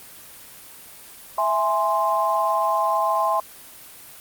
sine chord, E augmented, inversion none, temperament equal, 659.3 / 830.6 / 1046.5 Hz, E5 / G#5 / B#5, 0 / 0 / 0 cents, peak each -24 / -23 / -21 dBFS, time 1.38-3.4 s, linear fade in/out 2 ms, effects white hiss -43 dBFS RMS until 4.2 s + Opus 32 kbps

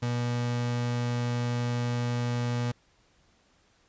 35% pulse tone, 120.8 Hz, B2, 38 cents flat, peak -25 dBFS, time 0.02-2.72 s, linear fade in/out 10 ms, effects pink hiss -65 dBFS RMS until 3.88 s + resampled to 16000 Hz

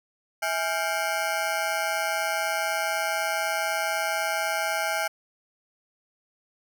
20% pulse ring-modulated tone, 740 Hz, F#5, in tune, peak -17 dBFS, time 0.42-5.08 s, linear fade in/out 10 ms, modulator 88 Hz, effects none

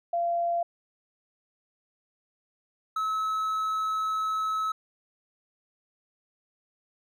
sine / triangle tone pair in turn, 687 / 1293.1 Hz, F5 / E6, -29 / -34 cents, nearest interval major seventh, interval 1095 cents, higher second, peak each -24 dBFS, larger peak neither, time 0.13-0.63 / 2.96-4.72 s, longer second, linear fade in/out 5 ms, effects none

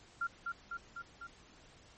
sine tone with echo, 1386 Hz, F6, 14 cents flat, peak -32 dBFS, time 0.21-0.27 s, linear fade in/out 5 ms, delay 250 ms, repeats 4, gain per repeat -3 dB, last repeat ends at 1.27 s, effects pink hiss -60 dBFS RMS until 1.97 s + MP3 32 kbps

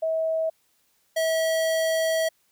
sine / square tone pair in turn, 644 / 646.5 Hz, E5 / E5, -41 / -34 cents, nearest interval unison, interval 7 cents, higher second, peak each -22 dBFS, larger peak neither, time 0.02-0.5 / 1.16-2.29 s, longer second, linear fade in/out 10 ms, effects white hiss -67 dBFS RMS until 2.51 s

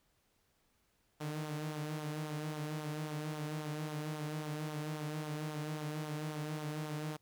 sawtooth tone with flanger, 152.3 Hz, D#3, 37 cents flat, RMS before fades -40 dBFS, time 1.2-7.17 s, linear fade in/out 10 ms, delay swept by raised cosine 0.4 to 5.7 ms, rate 3.7 Hz, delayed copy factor -0.5, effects pink hiss -75 dBFS RMS until 7.21 s

